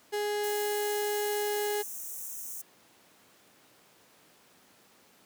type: tone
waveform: 35% pulse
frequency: 415.3 Hz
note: G#4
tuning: in tune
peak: -27 dBFS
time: 0.12-1.83 s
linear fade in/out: 20 ms
type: high-pass noise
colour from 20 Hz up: white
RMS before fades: -40 dBFS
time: 0.43-2.62 s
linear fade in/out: 10 ms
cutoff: 5800 Hz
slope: 96 dB/octave
effects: pink hiss -60 dBFS RMS until 5.25 s + high-pass 200 Hz 12 dB/octave